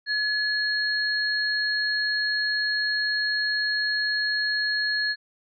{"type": "tone pair together", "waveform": "sine", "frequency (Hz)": [1702, 4289], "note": ["G#6", "C8"], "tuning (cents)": [42, 42], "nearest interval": "octave + major third", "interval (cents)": 1600, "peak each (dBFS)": [-24, -27], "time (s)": [0.06, 5.16], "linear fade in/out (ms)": 50, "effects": []}